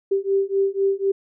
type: beating tone pair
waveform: sine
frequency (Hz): 390 / 394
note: G4 / G4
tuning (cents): -9 / +9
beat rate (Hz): 4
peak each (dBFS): -21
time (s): 0.11-1.12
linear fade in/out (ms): 10
effects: none